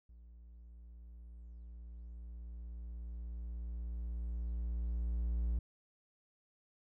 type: tone with level ramp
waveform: triangle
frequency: 58.27 Hz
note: A#1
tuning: in tune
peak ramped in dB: -52 to -29 dBFS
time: 0.09-5.59 s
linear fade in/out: 5 ms
effects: none